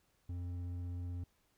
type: tone with hard clipping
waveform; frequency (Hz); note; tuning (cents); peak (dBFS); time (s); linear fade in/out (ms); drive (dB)
sine; 88.4; F2; +22; -40; 0.29-1.24; 5; 6
effects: pink hiss -75 dBFS RMS until 1.57 s